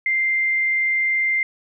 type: tone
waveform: sine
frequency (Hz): 2093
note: C7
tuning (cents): 0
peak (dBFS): -17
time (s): 0.06-1.43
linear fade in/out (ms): 2
effects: none